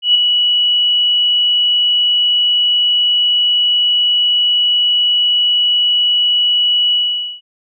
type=tone with ADSR envelope; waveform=sine; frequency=2937 Hz; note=F#7; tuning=13 cents flat; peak=-5 dBFS; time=0.02-7.41 s; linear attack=130 ms; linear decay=4 ms; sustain=-5 dB; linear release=480 ms; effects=none